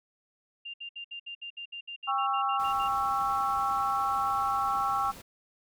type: tone bursts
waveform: sine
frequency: 2793 Hz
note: F7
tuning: 1 cent flat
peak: -37 dBFS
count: 15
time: 0.65-2.881 s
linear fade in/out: 10 ms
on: 89 ms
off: 64 ms
type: chord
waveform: sine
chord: C# diminished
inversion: second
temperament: just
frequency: 798.3 / 1108.7 / 1330.5 Hz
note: G5 / C#6 / E6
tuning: +31 / 0 / +16 cents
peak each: -30 dBFS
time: 2.07-5.12 s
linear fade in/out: 20 ms
type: noise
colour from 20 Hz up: pink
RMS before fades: -47 dBFS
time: 2.59-5.22 s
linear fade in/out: 10 ms
effects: none